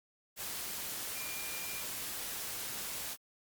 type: tone in noise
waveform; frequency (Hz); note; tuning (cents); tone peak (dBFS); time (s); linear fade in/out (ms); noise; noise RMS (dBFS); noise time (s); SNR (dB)
sine; 2400; D7; +37; -46; 1.13-1.83; 50; white; -40; 0.36-3.17; -9
effects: Opus 48 kbps